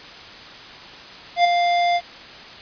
square tone with ADSR envelope, 698.5 Hz, F5, in tune, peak -11 dBFS, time 1.36-2.01 s, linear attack 86 ms, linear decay 8 ms, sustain -6 dB, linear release 50 ms, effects white hiss -39 dBFS RMS until 2.61 s + resampled to 11025 Hz

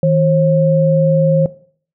sine tone pair together, 159.7 / 537.2 Hz, D#3 / C5, +45 / +46 cents, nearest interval octave + major sixth, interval 2101 cents, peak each -12 dBFS, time 0.03-1.46 s, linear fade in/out 2 ms, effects noise-tail reverb RT60 0.5 s tail -18 dB re dry

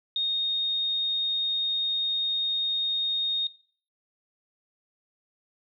sine tone, 3705 Hz, A#7, 11 cents flat, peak -24 dBFS, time 0.16-3.47 s, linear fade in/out 2 ms, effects noise-tail reverb RT60 0.5 s tail -20 dB re dry

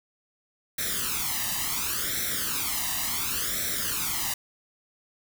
white noise with flanger, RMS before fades -29 dBFS, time 0.78-4.34 s, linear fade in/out 5 ms, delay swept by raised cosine 0.52 to 1.05 ms, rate 0.7 Hz, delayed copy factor +0.85, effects none

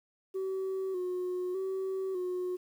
sine tone with vibrato, 372 Hz, F#4, 9 cents sharp, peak -29 dBFS, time 0.34-2.57 s, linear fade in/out 20 ms, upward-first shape square, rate 0.83 Hz, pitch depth 43 cents each way, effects tanh soft clip ceiling -30 dBFS + 10-bit

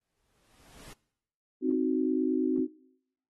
pink noise with exponential growth, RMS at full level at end -47 dBFS, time 0.01-0.93 s, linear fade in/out 2 ms, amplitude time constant 200 ms
sine chord, C diminished, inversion none, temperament equal, 261.6 / 311.1 / 370 Hz, C4 / Eb4 / Gb4, 0 / 0 / 0 cents, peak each -28 / -30 / -30 dBFS, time 1.61-2.68 s, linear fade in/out 50 ms
effects noise-tail reverb RT60 0.8 s tail -22 dB re dry + AAC 32 kbps

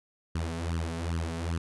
sawtooth tone with flanger, 82.9 Hz, E2, 10 cents sharp, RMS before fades -32 dBFS, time 0.35-1.58 s, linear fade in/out 5 ms, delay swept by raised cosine 0.64 to 4.64 ms, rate 2.5 Hz, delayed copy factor +0.95, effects resampled to 24000 Hz

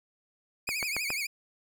sawtooth tone with vibrato, 2349 Hz, D7, in tune, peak -27 dBFS, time 0.67-1.27 s, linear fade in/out 10 ms, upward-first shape triangle, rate 12 Hz, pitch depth 160 cents each way
click train, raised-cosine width 0.5 ms, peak -18 dBFS, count 4, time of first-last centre 0.69-1.104 s, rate 7.25 Hz
effects none

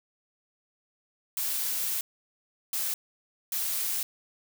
blue noise bursts at uneven times, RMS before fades -30 dBFS, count 3, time 1.37-2.01 / 2.73-2.94 / 3.52-4.03 s, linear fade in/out 2 ms, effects none

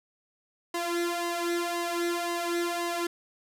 sawtooth tone with flanger, 344.5 Hz, F4, 24 cents flat, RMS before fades -30 dBFS, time 0.74-3.07 s, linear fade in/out 5 ms, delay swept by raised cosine 1 to 2.4 ms, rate 1.9 Hz, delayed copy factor +0.75, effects resampled to 32000 Hz + 9-bit

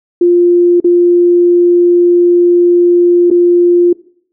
sine tone with dropouts, 350 Hz, F4, 4 cents sharp, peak -4 dBFS, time 0.21-3.93 s, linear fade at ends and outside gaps 5 ms, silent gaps 0.802-0.843 / 3.303-3.311 s, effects noise-tail reverb RT60 0.6 s tail -21 dB re dry

